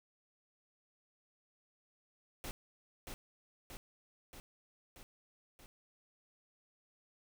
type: noise with echo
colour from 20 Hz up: pink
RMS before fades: -43 dBFS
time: 2.44-2.51 s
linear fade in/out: 0 ms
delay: 630 ms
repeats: 5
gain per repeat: -3 dB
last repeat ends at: 5.66 s
effects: none